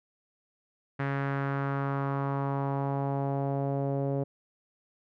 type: tone with low-pass filter sweep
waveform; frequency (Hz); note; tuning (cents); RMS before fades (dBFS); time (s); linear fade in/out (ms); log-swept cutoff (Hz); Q
sawtooth; 138.59; C#3; 0; -30; 0.99-4.24; 10; 1800 to 540; 2.4
effects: none